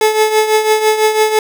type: tone with tremolo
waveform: 30% pulse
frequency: 432.4 Hz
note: A4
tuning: 30 cents flat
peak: -4 dBFS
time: 0.01-1.39 s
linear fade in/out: 2 ms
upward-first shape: triangle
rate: 6 Hz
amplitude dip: 70%
effects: none